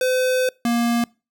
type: tone pair in turn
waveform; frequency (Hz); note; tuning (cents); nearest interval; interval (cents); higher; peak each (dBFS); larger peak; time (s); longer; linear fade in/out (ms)
square; 510 / 235.7; C5 / A#3; -44 / +19; octave + minor second; 1337; first; -18; neither; 0.01-0.49 / 0.65-1.04; first; 2
effects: noise-tail reverb RT60 0.3 s tail -25 dB re dry